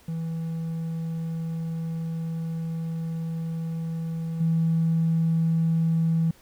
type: tone with level steps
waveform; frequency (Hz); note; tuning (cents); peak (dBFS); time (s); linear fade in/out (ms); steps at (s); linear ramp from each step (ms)
triangle; 163.7; E3; -12; -25 / -16; 0.08-6.31; 5; 4.4; 10
effects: tanh soft clip ceiling -17 dBFS + pink hiss -56 dBFS RMS until 6.41 s